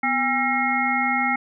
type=harmonic tone with a mistuned harmonic; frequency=269.4 Hz; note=C#4; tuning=49 cents flat; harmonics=1 / 3 / 5 / 7 / 8; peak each=-27 / -24 / -27 / -29 / -23 dBFS; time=0.03-1.36 s; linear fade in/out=5 ms; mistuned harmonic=1; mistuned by=-140 cents; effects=none